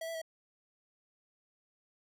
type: tone with pitch steps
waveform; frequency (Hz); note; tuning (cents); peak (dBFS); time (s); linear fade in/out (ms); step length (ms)
square; 653 / 661 / 647; E5 / E5 / E5; -17 / +5 / -32; -38; 0.01-0.217; 5; 69
effects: none